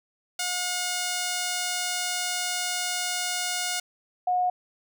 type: tone pair in turn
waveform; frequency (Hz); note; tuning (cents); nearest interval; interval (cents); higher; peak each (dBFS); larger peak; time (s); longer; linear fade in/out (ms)
5% pulse / sine; 720 / 725.4; F#5 / F#5; -47 / -34; unison; 13; second; -15 / -21; first; 0.39-3.8 / 4.27-4.5; first; 5
effects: none